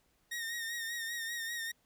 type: tone with vibrato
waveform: sawtooth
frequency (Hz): 1854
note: A#6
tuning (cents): -10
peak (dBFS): -33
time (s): 0.31-1.72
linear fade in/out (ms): 10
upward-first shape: sine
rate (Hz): 5.1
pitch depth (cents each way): 45
effects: pink hiss -73 dBFS RMS until 1.85 s